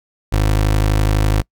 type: tone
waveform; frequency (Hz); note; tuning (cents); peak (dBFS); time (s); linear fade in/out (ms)
25% pulse; 52; G#1; +3; -9; 0.32-1.42; 10
effects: noise-tail reverb RT60 0.1 s tail -25 dB re dry